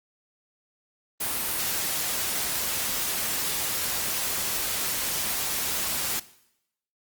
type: noise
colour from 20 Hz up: white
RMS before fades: -28 dBFS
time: 1.2-6.2 s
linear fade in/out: 10 ms
effects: noise-tail reverb RT60 0.8 s tail -18 dB re dry + Opus 32 kbps